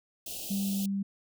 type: band-stop noise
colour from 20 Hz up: white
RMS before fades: -39 dBFS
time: 0.26-0.86 s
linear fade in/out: 5 ms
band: 790 to 2600 Hz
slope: 96 dB/octave
type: tone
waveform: sine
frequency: 197.4 Hz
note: G3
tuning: 12 cents sharp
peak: -28 dBFS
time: 0.5-1.03 s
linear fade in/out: 10 ms
effects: none